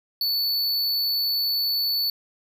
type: tone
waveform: square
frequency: 4465 Hz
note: C#8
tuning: 12 cents sharp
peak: -22 dBFS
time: 0.21-2.1 s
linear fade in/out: 2 ms
effects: none